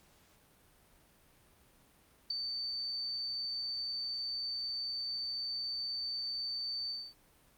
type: tone with ADSR envelope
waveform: sine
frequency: 4562 Hz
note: C#8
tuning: 49 cents sharp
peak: -27 dBFS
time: 2.3-7.14 s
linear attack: 8 ms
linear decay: 3 ms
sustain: -8 dB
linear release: 250 ms
effects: pink hiss -65 dBFS RMS until 7.57 s + Opus 48 kbps